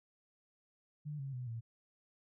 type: tone with pitch steps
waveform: sine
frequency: 148.9 / 136.54 / 125.21 / 114.82 Hz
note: D3 / C#3 / B2 / A#2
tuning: +24 / -26 / +24 / -26 cents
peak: -39 dBFS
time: 1.05-1.61 s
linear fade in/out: 20 ms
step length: 140 ms
effects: none